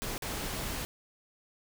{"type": "noise with dropouts", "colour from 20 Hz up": "pink", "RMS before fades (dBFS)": -36, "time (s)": [0.02, 0.85], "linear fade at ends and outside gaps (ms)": 0, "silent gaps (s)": [0.179, 0.222], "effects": []}